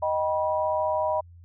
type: chord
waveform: sine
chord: Eb augmented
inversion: none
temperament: just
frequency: 622.3 / 777.8 / 972.3 Hz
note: Eb5 / G5 / B5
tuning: 0 / -14 / -27 cents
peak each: -25 / -31 / -27 dBFS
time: 0.02-1.21 s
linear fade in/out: 10 ms
effects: added 86 Hz sine -46 dBFS peak until 1.44 s